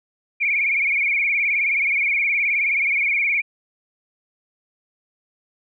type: tone with vibrato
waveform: sine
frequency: 2283 Hz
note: D7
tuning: 50 cents flat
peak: -17 dBFS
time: 0.4-3.42 s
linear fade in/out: 20 ms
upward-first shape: sine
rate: 19 Hz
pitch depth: 100 cents each way
effects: none